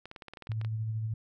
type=clicks; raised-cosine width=0.3 ms; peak=-28 dBFS; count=12; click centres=0.056 / 0.114 / 0.162 / 0.222 / 0.283 / 0.336 / 0.372 / 0.423 / 0.471 / 0.518 / 0.614 / 0.648 s
type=tone with tremolo; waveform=sine; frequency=110.3 Hz; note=A2; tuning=5 cents sharp; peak=-29 dBFS; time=0.49-1.14 s; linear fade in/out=5 ms; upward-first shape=sine; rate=13 Hz; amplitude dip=30%
effects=none